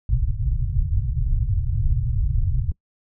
pink low-pass noise, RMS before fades -21 dBFS, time 0.09-2.72 s, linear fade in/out 2 ms, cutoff 140 Hz, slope 96 dB/octave, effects noise-tail reverb RT60 0.1 s tail -23 dB re dry

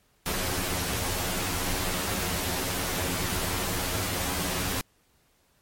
pink noise with comb filter, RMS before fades -29 dBFS, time 0.26-4.81 s, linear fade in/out 0 ms, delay 11 ms, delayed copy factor +0.9, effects pink hiss -66 dBFS RMS until 5.61 s + MP3 64 kbps

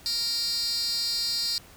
15% pulse tone with high-pass filter, 466.2 Hz, A#4, in tune, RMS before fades -28 dBFS, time 0.06-1.58 s, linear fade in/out 0 ms, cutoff 4500 Hz, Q 5.7, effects pink hiss -51 dBFS RMS until 1.76 s

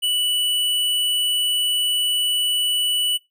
sine tone with tanh clipping, 2960 Hz, F#7, in tune, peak -19 dBFS, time 0.02-3.18 s, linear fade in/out 20 ms, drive 17 dB, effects noise-tail reverb RT60 0.2 s tail -21 dB re dry

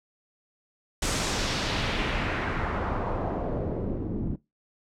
pink noise with low-pass filter sweep, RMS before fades -29 dBFS, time 1.02-4.36 s, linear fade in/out 5 ms, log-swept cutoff 8600 to 240 Hz, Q 1.4, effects noise-tail reverb RT60 0.2 s tail -20 dB re dry

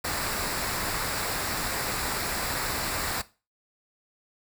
pink noise with comb filter, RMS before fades -30 dBFS, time 0.04-3.22 s, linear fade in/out 10 ms, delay 0.32 ms, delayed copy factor -0.5, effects noise-tail reverb RT60 0.3 s tail -17 dB re dry

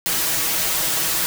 white noise with comb filter, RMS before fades -21 dBFS, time 0.06-1.26 s, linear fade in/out 0 ms, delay 6.2 ms, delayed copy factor +0.85, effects none

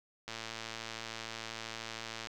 click train, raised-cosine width 0.2 ms, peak -23 dBFS, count 226, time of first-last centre 0.28-2.271 s, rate 113 Hz, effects none

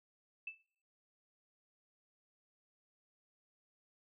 sine tone with exponential decay, 2637 Hz, E7, in tune, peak -37 dBFS, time 0.47-0.58 s, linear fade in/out 5 ms, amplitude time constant 23 ms, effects noise-tail reverb RT60 0.5 s tail -19 dB re dry

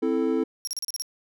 triangle chord, A minor, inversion first, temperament equal, 261.6 / 329.6 / 440 Hz, C4 / E4 / A4, 0 / 0 / 0 cents, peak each -24 dBFS, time 0.02-0.44 s, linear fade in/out 10 ms
30% pulse tone bursts, 5588 Hz, F8, in tune, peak -24 dBFS, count 7, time 0.65-1.021 s, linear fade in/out 0 ms, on 23 ms, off 35 ms
effects none

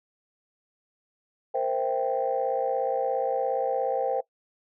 sine chord, C dominant seventh, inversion third, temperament equal, 466.2 / 523.3 / 659.3 / 784 Hz, Bb4 / C5 / E5 / G5, 0 / 0 / 0 / 0 cents, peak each -30 / -27 / -32 / -28 dBFS, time 1.54-4.21 s, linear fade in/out 10 ms, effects noise-tail reverb RT60 0.1 s tail -20 dB re dry + tanh soft clip ceiling -15 dBFS

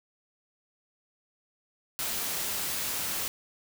white noise, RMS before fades -32 dBFS, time 1.99-3.28 s, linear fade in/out 0 ms, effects none

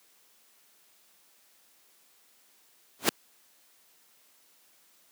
pink noise with exponential growth, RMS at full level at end -18 dBFS, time 2.99-3.09 s, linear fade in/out 0 ms, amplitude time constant 20 ms, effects white hiss -63 dBFS RMS until 5.11 s + high-pass 200 Hz 12 dB/octave

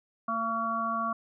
harmonic tone with a mistuned harmonic, 226.7 Hz, A#3, 48 cents flat, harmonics 1 / 3 / 5 / 6, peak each -36 / -36 / -29 / -37 dBFS, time 0.28-1.13 s, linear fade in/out 5 ms, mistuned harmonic 6, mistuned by +21 cents, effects none

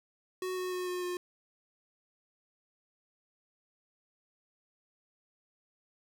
square tone with pitch steps, 370 / 366.8 / 363.6 / 360.5 / 357.4 Hz, F#4 / F#4 / F#4 / F#4 / F4, 0 / -15 / -30 / -45 / +40 cents, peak -34 dBFS, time 0.42-1.17 s, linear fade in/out 2 ms, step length 150 ms, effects 12-bit

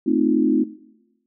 sine chord, F dominant seventh, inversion first, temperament equal with one note detuned, 220 / 259.1 / 311.1 / 349.2 Hz, A3 / C4 / Eb4 / F4, 0 / -17 / 0 / 0 cents, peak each -24 / -20 / -20 / -24 dBFS, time 0.06-0.64 s, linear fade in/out 10 ms, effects noise-tail reverb RT60 1.0 s tail -18 dB re dry

